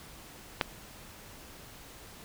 click, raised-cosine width 0.3 ms, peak -9 dBFS, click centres 0.612 s, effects pink hiss -50 dBFS RMS until 2.24 s

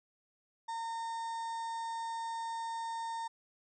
harmonic tone, 914 Hz, A#5, 34 cents flat, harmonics 1 / 2 / 4 / 5 / 6 / 7 / 8 / 9, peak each -36 / -51 / -54 / -60 / -58 / -63 / -64 / -59 dBFS, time 0.68-3.28 s, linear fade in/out 10 ms, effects none

